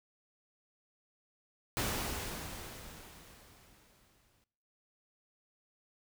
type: noise with exponential decay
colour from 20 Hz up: pink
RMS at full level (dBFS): -33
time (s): 1.77-4.44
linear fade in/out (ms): 0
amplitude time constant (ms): 580
effects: noise-tail reverb RT60 0.7 s tail -20 dB re dry